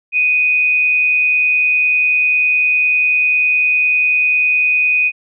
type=tone with amplitude modulation; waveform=sine; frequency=2489 Hz; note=D#7; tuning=in tune; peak=-9 dBFS; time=0.12-5.12 s; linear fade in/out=50 ms; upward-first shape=sine; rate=150 Hz; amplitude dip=35%; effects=none